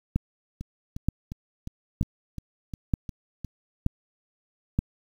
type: two click trains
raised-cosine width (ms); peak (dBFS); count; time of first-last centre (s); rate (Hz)
5; -10 / -22; 6 / 9; 0.16-4.79 / 0.61-3.447; 1.08 / 2.82
effects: 8-bit